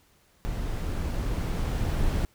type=noise with level ramp; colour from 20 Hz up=brown; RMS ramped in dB=-31 to -25 dBFS; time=0.45-2.25 s; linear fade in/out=0 ms; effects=pink hiss -63 dBFS RMS until 2.34 s